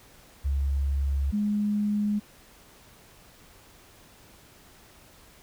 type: tone pair in turn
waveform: sine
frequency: 69.3 / 207.7 Hz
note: C#2 / G#3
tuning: 0 / 0 cents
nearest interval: octave + perfect fifth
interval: 1900 cents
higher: second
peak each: -23 dBFS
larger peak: neither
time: 0.44-1.32 / 1.32-2.2 s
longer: neither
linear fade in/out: 20 ms
effects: pink hiss -54 dBFS RMS until 5.42 s